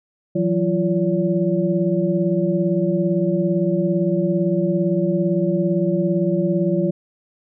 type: tone cluster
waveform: sine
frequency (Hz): 167.2 / 184.9 / 343.5 / 570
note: E3 / F#3 / F4 / C#5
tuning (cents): +25 / -1 / -29 / +48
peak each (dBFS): -22 / -21 / -21 / -24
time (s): 0.35-6.91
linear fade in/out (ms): 10
effects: none